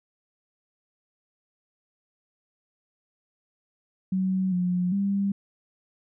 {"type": "tone with pitch steps", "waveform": "sine", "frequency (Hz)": [188, 179.4, 198.4], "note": ["F#3", "F3", "G3"], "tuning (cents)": [28, 47, 21], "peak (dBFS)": -22, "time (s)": [4.12, 5.32], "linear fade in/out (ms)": 5, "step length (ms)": 400, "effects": []}